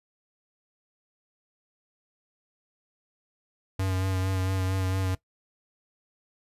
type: tone with vibrato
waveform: square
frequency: 94.3 Hz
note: F#2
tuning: 33 cents sharp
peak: -26 dBFS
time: 3.79-5.15 s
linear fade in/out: 5 ms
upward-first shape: sine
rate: 4.4 Hz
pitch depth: 24 cents each way
effects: noise-tail reverb RT60 0.1 s tail -18 dB re dry + resampled to 32000 Hz